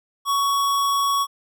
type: tone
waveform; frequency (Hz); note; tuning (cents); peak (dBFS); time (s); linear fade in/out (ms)
square; 1118; C#6; +14; -19; 0.25-1.27; 50
effects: none